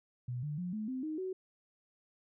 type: tone with pitch steps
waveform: sine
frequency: 123.47 / 148.54 / 178.69 / 215 / 258.6 / 311.1 / 374.3 Hz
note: B2 / D3 / F3 / A3 / C4 / D#4 / F#4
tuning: 0 / +20 / +40 / -40 / -20 / 0 / +20 cents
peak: -35 dBFS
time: 0.28-1.33 s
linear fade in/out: 5 ms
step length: 150 ms
effects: none